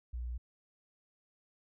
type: tone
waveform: sine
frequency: 60.3 Hz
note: B1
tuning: 41 cents flat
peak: -36 dBFS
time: 0.13-0.38 s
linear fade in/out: 10 ms
effects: none